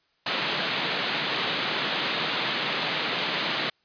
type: band-pass noise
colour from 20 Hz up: white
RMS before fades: -28 dBFS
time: 0.26-3.7 s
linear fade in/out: 5 ms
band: 130 to 4200 Hz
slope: 48 dB/octave
effects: white hiss -68 dBFS RMS until 3.84 s + resampled to 11025 Hz